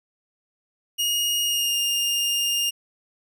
sawtooth tone with pitch glide, 2866 to 2818 Hz, F7 to F7, +44 to +15 cents, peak -18 dBFS, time 0.98-2.71 s, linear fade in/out 20 ms, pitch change -29 cents, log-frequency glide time 1.44-1.77 s, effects none

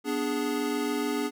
square chord, G# diminished, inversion first, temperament equal, 246.9 / 293.7 / 415.3 Hz, B3 / D4 / G#4, 0 / 0 / 0 cents, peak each -33 / -31 / -32 dBFS, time 0.04-1.31 s, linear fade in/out 50 ms, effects none

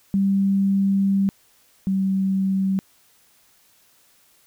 sine tone pair in turn, 196 / 192.19 Hz, G3 / G3, 0 / -34 cents, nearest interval unison, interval 34 cents, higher first, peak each -16 / -18 dBFS, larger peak first, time 0.14-1.29 / 1.87-2.79 s, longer first, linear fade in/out 0 ms, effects white hiss -58 dBFS RMS until 4.46 s

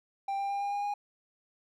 triangle tone with pitch steps, 789 / 794.9 / 800.9 / 807 / 813.1 / 819.2 Hz, G5 / G5 / G5 / G#5 / G#5 / G#5, +11 / +24 / +37 / -50 / -37 / -24 cents, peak -28 dBFS, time 0.28-0.94 s, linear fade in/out 5 ms, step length 110 ms, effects none

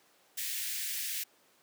white high-pass noise, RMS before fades -36 dBFS, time 0.37-1.24 s, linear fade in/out 10 ms, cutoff 1700 Hz, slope 48 dB/octave, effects pink hiss -65 dBFS RMS until 1.62 s + high-pass 300 Hz 12 dB/octave

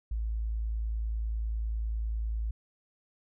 sine tone, 55 Hz, A1, in tune, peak -29 dBFS, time 0.11-2.51 s, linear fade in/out 5 ms, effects none

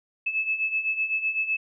sine beating tone pair, 2602 / 2609.9 Hz, E7 / E7, -23 / -18 cents, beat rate 7.9 Hz, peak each -30 / -25 dBFS, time 0.26-1.57 s, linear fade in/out 10 ms, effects none

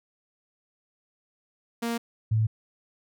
sawtooth / sine tone pair in turn, 233.1 / 110.01 Hz, A#3 / A2, 0 / 0 cents, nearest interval octave + minor second, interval 1300 cents, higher first, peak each -23 / -20 dBFS, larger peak second, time 1.82-1.98 / 2.31-2.47 s, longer neither, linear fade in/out 10 ms, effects none

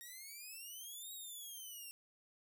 5% pulse exponential two-way sweep, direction up then down, 1864.7 to 3828 to 2724 Hz, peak -40 dBFS, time 0.01-1.91 s, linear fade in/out 0 ms, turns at 1.13 s, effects none

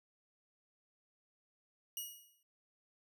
5% pulse tone with exponential decay, 2897 Hz, F#7, 37 cents flat, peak -29 dBFS, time 1.97-2.43 s, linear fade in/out 2 ms, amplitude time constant 98 ms, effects none

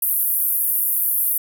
white band-pass noise, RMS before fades -20 dBFS, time 0.02-1.38 s, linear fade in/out 5 ms, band 11000 to 15000 Hz, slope 48 dB/octave, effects none

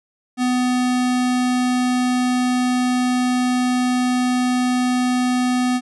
square tone, 250 Hz, B3, 21 cents sharp, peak -17 dBFS, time 0.37-5.81 s, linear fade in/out 50 ms, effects resampled to 24000 Hz

